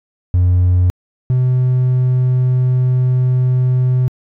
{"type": "tone pair in turn", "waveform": "triangle", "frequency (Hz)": [89.9, 127.14], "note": ["F#2", "C3"], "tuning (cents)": [-49, -49], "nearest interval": "tritone", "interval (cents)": 600, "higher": "second", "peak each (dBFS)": [-6, -8], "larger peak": "first", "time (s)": [[0.34, 0.9], [1.3, 4.08]], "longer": "second", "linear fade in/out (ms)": 0, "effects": ["tanh soft clip ceiling -4 dBFS"]}